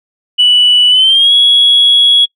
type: tone with pitch glide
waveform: sine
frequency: 2960 to 3342 Hz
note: F#7 to G#7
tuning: 0 to +10 cents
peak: -3 dBFS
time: 0.38-2.26 s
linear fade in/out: 20 ms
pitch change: +210 cents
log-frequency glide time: 0.89-1.33 s
effects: noise-tail reverb RT60 0.1 s tail -24 dB re dry + tanh soft clip ceiling 0 dBFS